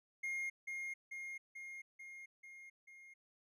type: tone with echo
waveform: triangle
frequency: 2134 Hz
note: C7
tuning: 34 cents sharp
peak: -36 dBFS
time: 0.23-0.5 s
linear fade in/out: 10 ms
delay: 440 ms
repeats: 6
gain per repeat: -3 dB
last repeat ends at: 3.14 s
effects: none